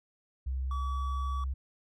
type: tone with pitch glide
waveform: sine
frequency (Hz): 65.41 to 66.13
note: C2 to C2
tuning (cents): 0 to +19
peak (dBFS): -30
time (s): 0.46-1.54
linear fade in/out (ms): 10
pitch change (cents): +19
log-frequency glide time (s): 0.61-1.01
type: tone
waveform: triangle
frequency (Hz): 1142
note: D6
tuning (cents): -49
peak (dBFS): -35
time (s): 0.71-1.44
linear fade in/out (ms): 2
effects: none